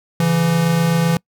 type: tone pair together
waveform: square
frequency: 139.7 / 167.43 Hz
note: C#3 / E3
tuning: +14 / +27 cents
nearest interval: minor third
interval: 313 cents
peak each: -22 / -15 dBFS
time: 0.2-1.17 s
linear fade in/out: 2 ms
effects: noise-tail reverb RT60 0.1 s tail -26 dB re dry